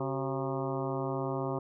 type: harmonic tone with a mistuned harmonic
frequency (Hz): 135.3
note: C#3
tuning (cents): -42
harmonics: 1 / 2 / 3 / 4 / 5 / 6 / 7 / 8 / 9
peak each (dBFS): -36 / -38 / -36 / -39 / -40 / -44 / -42 / -43 / -45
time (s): 0-1.59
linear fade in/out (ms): 5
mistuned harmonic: 3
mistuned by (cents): -84
effects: none